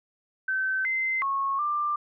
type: tone with pitch steps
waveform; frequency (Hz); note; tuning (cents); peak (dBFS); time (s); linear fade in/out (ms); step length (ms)
sine; 1538 / 2070 / 1096 / 1187; G6 / C7 / C#6 / D6; -33 / -19 / -20 / +18; -24; 0.48-1.96; 5; 370
effects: none